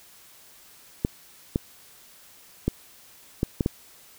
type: clicks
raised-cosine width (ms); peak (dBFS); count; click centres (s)
3; -9; 6; 1.049 / 1.559 / 2.68 / 3.431 / 3.608 / 3.661
effects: white hiss -52 dBFS RMS until 4.18 s